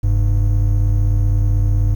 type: tone pair together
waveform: triangle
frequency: 44.35 / 100.2 Hz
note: F1 / G2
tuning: +27 / +38 cents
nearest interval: octave + major second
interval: 1411 cents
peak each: -13 dBFS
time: 0.03-1.95 s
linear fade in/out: 10 ms
effects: 8-bit